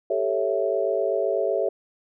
sine chord, A dominant seventh, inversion third, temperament equal, 392 / 440 / 554.4 / 659.3 Hz, G4 / A4 / C#5 / E5, 0 / 0 / 0 / 0 cents, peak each -27 / -27 / -26 / -26 dBFS, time 0.1-1.69 s, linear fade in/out 5 ms, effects none

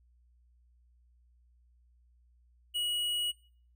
sine tone with tanh clipping, 2910 Hz, F#7, 29 cents flat, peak -32 dBFS, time 2.74-3.32 s, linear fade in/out 20 ms, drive 13 dB, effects noise-tail reverb RT60 0.5 s tail -22 dB re dry + added 60 Hz sine -62 dBFS peak until 3.75 s

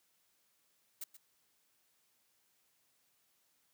blue noise with echo, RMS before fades -42 dBFS, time 1.01-1.04 s, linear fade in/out 5 ms, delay 130 ms, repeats 1, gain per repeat -13 dB, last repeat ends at 1.17 s, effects white hiss -75 dBFS RMS until 3.73 s + high-pass 80 Hz 12 dB/octave

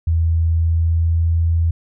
sine tone with pitch glide, 82.2 to 83.06 Hz, E2 to E2, -4 to +14 cents, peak -13 dBFS, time 0.07-1.71 s, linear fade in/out 5 ms, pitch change +18 cents, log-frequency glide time 0.48-1.3 s, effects none

